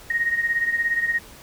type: beating tone pair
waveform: sine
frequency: 1864.7 / 1881.7 Hz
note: A#6 / A#6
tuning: 0 / +16 cents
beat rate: 17 Hz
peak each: -21 / -26 dBFS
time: 0.1-1.19 s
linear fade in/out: 5 ms
effects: pink hiss -45 dBFS RMS until 1.42 s